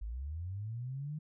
sine linear sweep, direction up, 49 to 155.56 Hz, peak -37 dBFS, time 0.01-1.19 s, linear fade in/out 10 ms, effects none

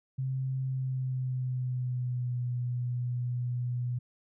sine tone with pitch glide, 131.7 to 122.88 Hz, C3 to B2, +12 to -8 cents, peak -29 dBFS, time 0.18-3.99 s, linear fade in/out 10 ms, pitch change -120 cents, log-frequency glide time 0.63-2.4 s, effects none

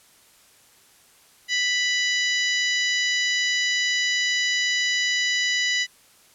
harmonic tone, 987.8 Hz, B5, in tune, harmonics 2 / 3 / 4 / 5 / 6 / 7, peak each -23 / -27 / -29 / -31 / -33 / -34 dBFS, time 1.48-5.87 s, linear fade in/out 50 ms, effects white hiss -55 dBFS RMS until 6.34 s + low-pass 12000 Hz 12 dB/octave

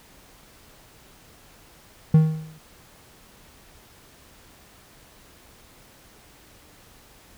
triangle tone with exponential decay, 157.4 Hz, D#3, 20 cents sharp, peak -7 dBFS, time 2.14-2.59 s, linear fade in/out 5 ms, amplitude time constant 96 ms, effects pink hiss -52 dBFS RMS until 7.37 s

